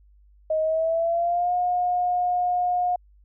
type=tone with pitch glide; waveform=sine; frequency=628 to 717.2 Hz; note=D#5 to F5; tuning=+16 to +46 cents; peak=-20 dBFS; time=0.5-2.96 s; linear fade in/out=5 ms; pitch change=+230 cents; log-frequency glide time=0.61-1.53 s; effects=added 50 Hz sine -52 dBFS peak until 3.24 s